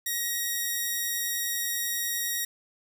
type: tone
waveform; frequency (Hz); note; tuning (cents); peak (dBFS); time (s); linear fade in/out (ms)
5% pulse; 1889; A#6; +22; -17; 0.06-2.45; 5
effects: none